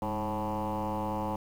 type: tone with frequency modulation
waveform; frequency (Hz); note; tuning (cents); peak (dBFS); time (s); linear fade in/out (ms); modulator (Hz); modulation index
sine; 537; C5; +45; -28; 0.02-1.36; 2; 111; 4.2
effects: tanh soft clip ceiling -26 dBFS + 9-bit